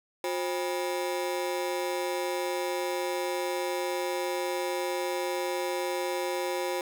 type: ring-modulated tone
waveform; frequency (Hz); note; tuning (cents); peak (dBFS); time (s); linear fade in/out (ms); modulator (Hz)
30% pulse; 445.5; A4; +22; -23; 0.24-6.81; 2; 85.9
effects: none